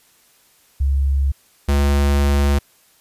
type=tone pair in turn; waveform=sine / square; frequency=68.8 / 70.78 Hz; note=C#2 / C#2; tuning=-12 / +37 cents; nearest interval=unison; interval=49 cents; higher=second; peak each=-14 dBFS; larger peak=neither; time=0.8-1.32 / 1.68-2.59 s; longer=second; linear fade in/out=10 ms; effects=white hiss -55 dBFS RMS until 3 s + resampled to 32000 Hz